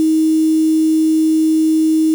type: tone with quantisation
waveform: sine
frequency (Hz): 316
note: D#4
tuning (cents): +27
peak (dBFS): -10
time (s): 0-2.14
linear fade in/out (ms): 0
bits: 5
effects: none